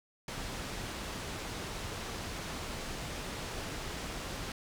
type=low-pass noise; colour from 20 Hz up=pink; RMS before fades=-40 dBFS; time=0.28-4.52 s; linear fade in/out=2 ms; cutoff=7600 Hz; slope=12 dB/octave; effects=none